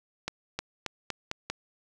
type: accelerating click train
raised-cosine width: 0.2 ms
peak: -14 dBFS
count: 6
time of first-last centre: 0.28-1.5 s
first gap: 310 ms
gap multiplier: 0.88
effects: none